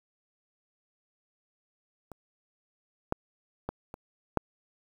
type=clicks; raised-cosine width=1 ms; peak=-29 / -13 / -18 / -26 / -10 dBFS; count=5; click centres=2.117 / 3.124 / 3.69 / 3.941 / 4.373 s; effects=8-bit